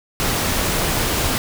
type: noise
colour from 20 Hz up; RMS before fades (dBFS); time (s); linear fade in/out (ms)
pink; -20; 0.2-1.38; 0
effects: none